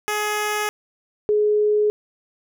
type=tone pair in turn; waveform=10% pulse / sine; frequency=420.7 / 420.7 Hz; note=G#4 / G#4; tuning=+22 / +22 cents; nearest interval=unison; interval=0 cents; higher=neither; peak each=-13 / -15 dBFS; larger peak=first; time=0.08-0.69 / 1.29-1.9 s; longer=neither; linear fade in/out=0 ms; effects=none